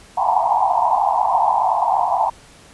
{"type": "band-pass noise", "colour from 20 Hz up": "white", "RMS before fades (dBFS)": -17, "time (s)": [0.17, 2.3], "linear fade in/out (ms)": 10, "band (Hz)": [690, 1000], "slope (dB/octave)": 96, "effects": ["pink hiss -46 dBFS RMS until 2.73 s", "resampled to 24000 Hz"]}